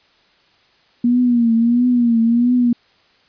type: tone with vibrato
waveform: sine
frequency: 237.6 Hz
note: A#3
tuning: 33 cents sharp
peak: -11 dBFS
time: 1.04-2.73 s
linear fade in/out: 5 ms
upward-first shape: triangle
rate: 1.5 Hz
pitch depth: 89 cents each way
effects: white hiss -55 dBFS RMS until 3.28 s + resampled to 11025 Hz